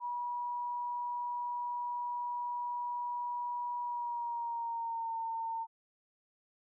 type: tone with pitch glide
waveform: sine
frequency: 968 to 908.4 Hz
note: B5 to A#5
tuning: -35 to -45 cents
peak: -34 dBFS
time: 0-5.67 s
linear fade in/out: 50 ms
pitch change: -110 cents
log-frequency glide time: 3.81-5.15 s
effects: none